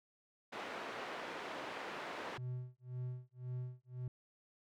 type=band-pass noise; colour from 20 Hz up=pink; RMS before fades=-45 dBFS; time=0.52-2.38 s; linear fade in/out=10 ms; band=400 to 2400 Hz; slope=12 dB/octave
type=tone with tremolo; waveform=triangle; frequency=125.4 Hz; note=B2; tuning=27 cents sharp; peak=-36 dBFS; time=2.38-4.08 s; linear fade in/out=2 ms; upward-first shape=sine; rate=1.9 Hz; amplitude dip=100%
effects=none